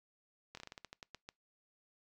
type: slowing click train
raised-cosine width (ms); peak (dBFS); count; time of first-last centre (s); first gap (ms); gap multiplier
0.2; -30; 12; 0.55-1.289; 23; 1.2
effects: noise-tail reverb RT60 0.2 s tail -25 dB re dry